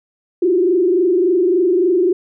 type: tone with frequency modulation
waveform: sine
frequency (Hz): 359.6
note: F#4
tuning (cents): -49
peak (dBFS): -11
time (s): 0.42-2.13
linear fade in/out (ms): 5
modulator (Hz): 23.5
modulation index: 1.1
effects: none